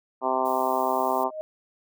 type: harmonic tone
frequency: 130.1 Hz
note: C3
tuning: 9 cents flat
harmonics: 2 / 3 / 4 / 5 / 6 / 7 / 8 / 9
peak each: -34 / -31 / -34 / -28 / -29 / -28 / -29 / -34 dBFS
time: 0.21-1.31 s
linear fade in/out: 50 ms
type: noise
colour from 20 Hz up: violet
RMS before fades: -43 dBFS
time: 0.45-1.24 s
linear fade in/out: 5 ms
type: tone with exponential growth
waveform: sine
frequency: 622.3 Hz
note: D#5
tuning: in tune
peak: -27 dBFS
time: 1.1-1.41 s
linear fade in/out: 0 ms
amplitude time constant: 66 ms
effects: none